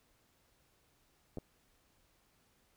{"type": "clicks", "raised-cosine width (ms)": 2, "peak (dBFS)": -29, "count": 2, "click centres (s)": [1.373, 1.384], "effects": ["pink hiss -72 dBFS RMS until 2.76 s"]}